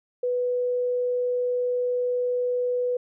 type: tone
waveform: sine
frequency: 493.9 Hz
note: B4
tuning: in tune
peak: -22 dBFS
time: 0.23-2.97 s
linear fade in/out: 5 ms
effects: none